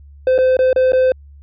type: tone with dropouts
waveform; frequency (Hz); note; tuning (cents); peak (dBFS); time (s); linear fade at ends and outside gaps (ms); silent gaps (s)
triangle; 515; C5; -28; -8; 0.27-1.12; 2; 0.38-0.386 / 0.569-0.59 / 0.73-0.761 / 0.921-0.932
effects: added 71 Hz sine -38 dBFS peak until 1.42 s + resampled to 11025 Hz